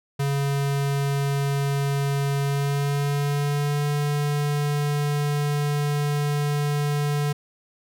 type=tone with pitch glide; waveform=square; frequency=140 to 146.03 Hz; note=C#3 to D3; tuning=+18 to -9 cents; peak=-22 dBFS; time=0.19-7.33 s; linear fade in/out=10 ms; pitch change=+73 cents; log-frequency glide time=2.41-3.86 s; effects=none